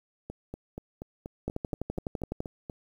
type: two click trains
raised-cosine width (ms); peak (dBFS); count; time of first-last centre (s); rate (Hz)
2; -18 / -24; 12 / 11; 1.48-2.404 / 0.3-2.698; 11.9 / 4.17
effects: 9-bit